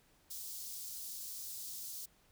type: high-pass noise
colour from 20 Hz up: white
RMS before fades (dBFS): -45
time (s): 0.3-2.06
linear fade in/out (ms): 10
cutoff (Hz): 4300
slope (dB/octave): 24
effects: pink hiss -69 dBFS RMS until 2.31 s